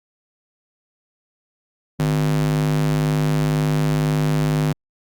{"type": "tone with high-pass filter", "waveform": "square", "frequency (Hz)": 51, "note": "G#1", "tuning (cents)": -31, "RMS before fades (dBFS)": -19, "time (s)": [1.99, 4.73], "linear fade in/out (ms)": 10, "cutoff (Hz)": 170, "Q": 3, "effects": ["Opus 48 kbps"]}